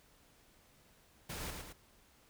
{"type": "noise with echo", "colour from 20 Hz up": "pink", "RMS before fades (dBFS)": -43, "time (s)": [1.29, 1.51], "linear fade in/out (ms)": 10, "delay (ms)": 110, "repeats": 2, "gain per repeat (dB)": -4, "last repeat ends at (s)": 1.73, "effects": ["pink hiss -66 dBFS RMS until 2.29 s"]}